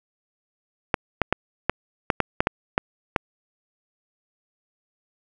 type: clicks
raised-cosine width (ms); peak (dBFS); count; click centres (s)
0.5; -3; 10; 0.942 / 1.217 / 1.326 / 1.696 / 2.102 / 2.203 / 2.405 / 2.471 / 2.779 / 3.162
effects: none